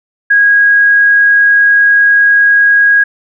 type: tone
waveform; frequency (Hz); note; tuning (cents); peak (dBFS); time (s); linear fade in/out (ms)
sine; 1645; G#6; -17; -4; 0.3-3.04; 10
effects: none